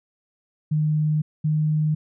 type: tone pair in turn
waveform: sine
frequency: 153 / 153.62 Hz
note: D#3 / D#3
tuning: -29 / -22 cents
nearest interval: unison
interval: 7 cents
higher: second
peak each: -18 dBFS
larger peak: neither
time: 0.71-1.22 / 1.44-1.95 s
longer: neither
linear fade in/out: 10 ms
effects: none